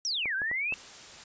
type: exponential two-way sweep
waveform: sine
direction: down then up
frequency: 5920 to 1517 to 2699 Hz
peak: -28 dBFS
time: 0.05-0.74 s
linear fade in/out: 0 ms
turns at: 0.35 s
type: clicks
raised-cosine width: 1 ms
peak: -27 dBFS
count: 4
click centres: 0.257 / 0.418 / 0.514 / 0.724 s
type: noise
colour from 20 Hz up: white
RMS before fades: -47 dBFS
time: 0.73-1.24 s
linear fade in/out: 5 ms
effects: resampled to 16000 Hz